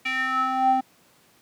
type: tone with band-pass filter sweep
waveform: square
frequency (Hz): 260.6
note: C4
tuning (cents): -7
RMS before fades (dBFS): -23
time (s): 0.05-0.81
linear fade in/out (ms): 10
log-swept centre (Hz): 2400 to 630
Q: 5.3
effects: pink hiss -58 dBFS RMS until 1.41 s + high-pass 150 Hz 12 dB/octave